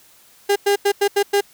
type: tone bursts at uneven times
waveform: 35% pulse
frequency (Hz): 403.6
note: G#4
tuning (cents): -49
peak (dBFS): -12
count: 6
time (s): 0.49-0.56 / 0.66-0.76 / 0.85-0.92 / 1.01-1.08 / 1.16-1.23 / 1.33-1.41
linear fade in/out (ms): 10
effects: white hiss -51 dBFS RMS until 1.53 s